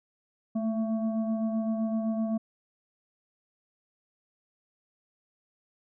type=tone with frequency modulation; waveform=sine; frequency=220.1 Hz; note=A3; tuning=1 cent sharp; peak=-26 dBFS; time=0.55-2.38 s; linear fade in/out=10 ms; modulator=448 Hz; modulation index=0.71; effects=none